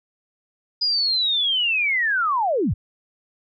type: linear sweep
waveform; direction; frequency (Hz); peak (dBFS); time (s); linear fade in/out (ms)
sine; down; 4978 to 55; -18; 0.81-2.74; 10
effects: none